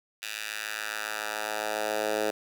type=tone with high-pass filter sweep; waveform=10% pulse; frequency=107.2 Hz; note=A2; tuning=45 cents flat; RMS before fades=-32 dBFS; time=0.22-2.31 s; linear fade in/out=10 ms; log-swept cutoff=2500 to 440 Hz; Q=1.4; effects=none